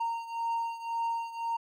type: beating tone pair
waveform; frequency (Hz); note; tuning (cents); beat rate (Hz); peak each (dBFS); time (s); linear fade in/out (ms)
triangle; 923 / 924.9; A#5 / A#5; -17 / -14; 1.9; -30 / -34; 0-1.57; 10
effects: none